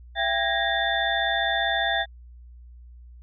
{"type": "tone cluster", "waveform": "sine", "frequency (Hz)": [674, 789, 1647, 1872, 3544], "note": ["E5", "G5", "G#6", "A#6", "A7"], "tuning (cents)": [38, 11, -15, 7, 12], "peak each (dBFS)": -28, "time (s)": [0.15, 2.06], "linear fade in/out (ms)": 50, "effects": ["added 60 Hz sine -43 dBFS peak until 3.22 s"]}